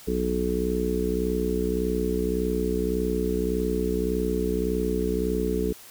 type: harmonic tone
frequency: 61.74 Hz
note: B1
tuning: in tune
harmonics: 1 / 3 / 4 / 5 / 6 / 7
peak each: -30 / -30 / -32 / -32 / -32 / -27 dBFS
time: 0.07-5.73 s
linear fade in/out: 10 ms
effects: white hiss -47 dBFS RMS until 5.9 s